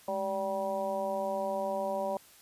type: harmonic tone with a mistuned harmonic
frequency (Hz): 193.5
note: G3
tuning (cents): -22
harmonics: 1 / 2 / 3 / 4 / 5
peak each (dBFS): -41 / -42 / -32 / -37 / -38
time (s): 0.08-2.17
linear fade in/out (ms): 2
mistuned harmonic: 1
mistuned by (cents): +130
effects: white hiss -57 dBFS RMS until 2.41 s + resampled to 32000 Hz